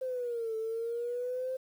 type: exponential two-way sweep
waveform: sine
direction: down then up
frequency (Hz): 523.3 to 440 to 523.3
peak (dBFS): -31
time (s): 0.01-1.57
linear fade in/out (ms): 10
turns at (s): 0.56
effects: tanh soft clip ceiling -27 dBFS + 10-bit